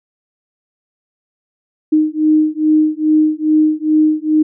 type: beating tone pair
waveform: sine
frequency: 307.7 / 310.1 Hz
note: D#4 / D#4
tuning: -19 / -6 cents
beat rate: 2.4 Hz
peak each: -13 dBFS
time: 1.92-4.43 s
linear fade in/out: 10 ms
effects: none